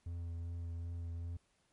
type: tone with vibrato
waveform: triangle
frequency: 84.9 Hz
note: F2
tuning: 48 cents flat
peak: -37 dBFS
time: 0.06-1.37 s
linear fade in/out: 5 ms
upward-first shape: triangle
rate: 2.6 Hz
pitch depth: 19 cents each way
effects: pink hiss -75 dBFS RMS until 1.72 s + MP3 48 kbps